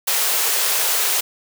white high-pass noise, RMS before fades -19 dBFS, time 0.07-1.21 s, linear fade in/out 10 ms, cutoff 370 Hz, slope 96 dB/octave, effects none

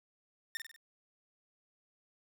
sawtooth tone with echo, 1816 Hz, A#6, 46 cents flat, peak -32 dBFS, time 0.55-0.57 s, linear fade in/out 0 ms, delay 48 ms, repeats 4, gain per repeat -5 dB, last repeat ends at 0.762 s, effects none

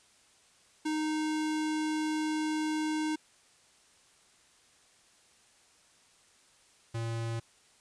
square tone pair in turn, 309.4 / 114.93 Hz, D#4 / A#2, -10 / -24 cents, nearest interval octave + perfect fourth, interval 1714 cents, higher first, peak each -30 / -33 dBFS, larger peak first, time 0.85-3.16 / 6.94-7.4 s, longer first, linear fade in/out 10 ms, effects white hiss -63 dBFS RMS until 7.8 s + resampled to 22050 Hz

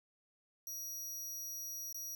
sawtooth tone with dropouts, 5760 Hz, F#8, 47 cents flat, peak -39 dBFS, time 0.67-2.15 s, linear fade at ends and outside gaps 1 ms, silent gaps 1.927-1.945 s, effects none

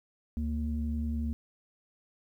sine tone pair together, 72.97 / 230 Hz, D2 / A#3, -11 / -23 cents, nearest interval octave + minor sixth, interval 1988 cents, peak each -30 / -33 dBFS, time 0.37-1.33 s, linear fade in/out 0 ms, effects tanh soft clip ceiling -22 dBFS + 11-bit

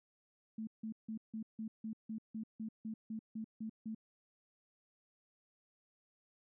sine tone bursts, 220.2 Hz, A3, 2 cents sharp, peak -39 dBFS, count 14, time 0.58-3.948 s, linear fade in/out 5 ms, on 92 ms, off 160 ms, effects none

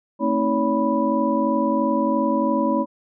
sine tone cluster, 223 / 266 / 317.6 / 565 / 985 Hz, A3 / C4 / D#4 / C#5 / B5, +23 / +29 / +36 / +33 / -5 cents, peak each -24 dBFS, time 0.19-2.86 s, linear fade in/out 50 ms, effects none

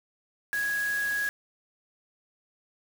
sine tone in noise, 1661.2 Hz, G#6, in tune, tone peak -26 dBFS, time 0.53-1.29 s, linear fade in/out 0 ms, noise white, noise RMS -40 dBFS, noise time 0.53-1.29 s, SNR +11 dB, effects none

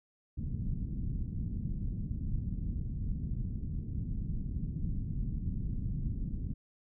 pink low-pass noise, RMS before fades -35 dBFS, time 0.37-6.54 s, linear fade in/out 10 ms, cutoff 210 Hz, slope 24 dB/octave, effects none

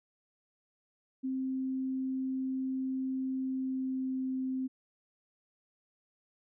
sine tone with pitch glide, 262.4 to 260.6 Hz, C4 to C4, +5 to -7 cents, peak -31 dBFS, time 1.23-4.68 s, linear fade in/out 20 ms, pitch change -12 cents, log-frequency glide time 3.36-4.37 s, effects none

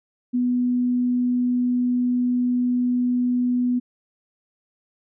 sine tone, 246.9 Hz, B3, in tune, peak -18 dBFS, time 0.33-3.8 s, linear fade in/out 20 ms, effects none

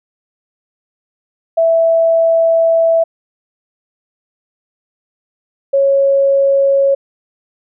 sine tone pair in turn, 659.3 / 550.9 Hz, E5 / C#5, 0 / -11 cents, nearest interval minor third, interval 311 cents, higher first, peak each -8 dBFS, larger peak neither, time 1.57-3.04 / 5.73-6.95 s, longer first, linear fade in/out 10 ms, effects none

